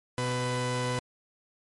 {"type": "tone pair together", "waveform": "sawtooth", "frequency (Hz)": [124.7, 498.8], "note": ["B2", "B4"], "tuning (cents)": [17, 17], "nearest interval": "2 octaves", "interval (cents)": 2400, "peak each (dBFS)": -26, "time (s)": [0.18, 0.99], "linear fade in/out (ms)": 0, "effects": ["MP3 48 kbps"]}